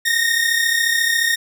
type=tone pair together; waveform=sawtooth; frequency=1830.5 / 1864.7 Hz; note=A#6 / A#6; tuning=-32 / 0 cents; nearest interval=unison; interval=32 cents; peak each=-15 dBFS; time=0.05-1.36 s; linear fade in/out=10 ms; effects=none